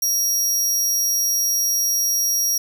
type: tone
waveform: sawtooth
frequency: 5660 Hz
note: F8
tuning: 22 cents sharp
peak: -15 dBFS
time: 0.02-2.58 s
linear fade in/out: 5 ms
effects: 9-bit